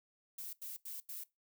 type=noise bursts; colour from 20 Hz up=violet; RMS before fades=-45 dBFS; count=4; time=0.38-1.238 s; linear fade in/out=5 ms; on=150 ms; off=86 ms; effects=noise-tail reverb RT60 0.2 s tail -20 dB re dry